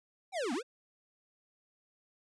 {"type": "linear two-way sweep", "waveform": "square", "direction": "down then up", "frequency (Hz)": [807, 220, 548], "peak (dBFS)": -33, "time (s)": [0.32, 0.63], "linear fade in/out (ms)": 50, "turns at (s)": 0.53, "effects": ["resampled to 22050 Hz"]}